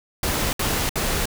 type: noise bursts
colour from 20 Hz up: pink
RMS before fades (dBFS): -23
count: 3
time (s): 0.23-1.256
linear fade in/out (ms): 2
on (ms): 300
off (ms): 63
effects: none